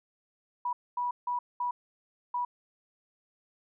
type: tone bursts at uneven times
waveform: sine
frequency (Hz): 976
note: B5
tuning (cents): -21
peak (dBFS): -28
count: 5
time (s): 0.65-0.73 / 0.97-1.11 / 1.27-1.39 / 1.6-1.71 / 2.34-2.45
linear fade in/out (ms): 5
effects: none